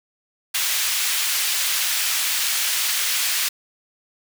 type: high-pass noise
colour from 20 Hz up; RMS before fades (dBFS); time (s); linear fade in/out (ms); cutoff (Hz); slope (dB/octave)
pink; -22; 0.54-3.49; 10; 2300; 12
effects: none